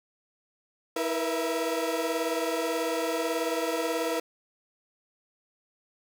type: tone cluster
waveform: 35% pulse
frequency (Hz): 324.5 / 472.6 / 490.9 / 668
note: E4 / A#4 / B4 / E5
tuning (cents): -27 / +24 / -10 / +23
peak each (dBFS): -31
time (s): 0.96-4.2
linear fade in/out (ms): 5
effects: none